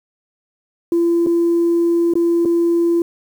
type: tone with dropouts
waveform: sine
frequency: 340 Hz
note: F4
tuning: 46 cents flat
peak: -11 dBFS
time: 0.92-3.02 s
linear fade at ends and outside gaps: 2 ms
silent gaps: 1.263-1.269 / 2.137-2.154 / 2.451-2.456 s
effects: tanh soft clip ceiling -9 dBFS + 7-bit